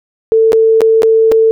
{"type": "tone with dropouts", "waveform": "sine", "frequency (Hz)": 446.2, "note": "A4", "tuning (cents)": 24, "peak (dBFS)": -5, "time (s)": [0.32, 1.51], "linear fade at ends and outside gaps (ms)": 0, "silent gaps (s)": [[0.521, 0.531], [0.807, 0.817], [1.021, 1.032], [1.316, 1.32]], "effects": []}